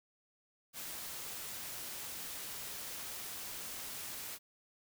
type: noise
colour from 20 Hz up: white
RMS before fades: -44 dBFS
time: 0.73-4.39 s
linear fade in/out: 50 ms
effects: none